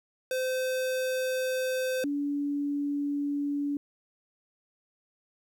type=tone pair in turn; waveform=square / sine; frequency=515 / 286.8 Hz; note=C5 / D4; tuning=-28 / -41 cents; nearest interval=minor seventh; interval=1013 cents; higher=first; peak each=-28 / -27 dBFS; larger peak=second; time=0.31-2.04 / 2.04-3.77 s; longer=neither; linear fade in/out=2 ms; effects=11-bit